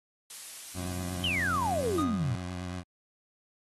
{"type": "noise", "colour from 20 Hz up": "blue", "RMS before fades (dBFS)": -40, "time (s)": [0.3, 2.03], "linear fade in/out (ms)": 2}
{"type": "tone with vibrato", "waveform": "20% pulse", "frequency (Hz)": 90, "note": "F#2", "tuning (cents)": -47, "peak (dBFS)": -30, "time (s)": [0.74, 2.84], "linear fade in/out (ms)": 50, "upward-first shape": "sine", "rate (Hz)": 8.6, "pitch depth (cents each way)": 31}
{"type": "exponential sweep", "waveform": "sine", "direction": "down", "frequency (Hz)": [3167, 107.9], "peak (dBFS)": -27, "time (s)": [1.24, 2.35], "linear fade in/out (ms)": 0}
{"type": "tone with exponential decay", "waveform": "triangle", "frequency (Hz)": 1236, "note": "D#6", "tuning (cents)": -12, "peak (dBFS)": -26, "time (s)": [1.98, 2.42], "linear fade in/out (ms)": 5, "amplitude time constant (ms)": 95}
{"effects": ["low-pass 11000 Hz 12 dB/octave", "AAC 32 kbps"]}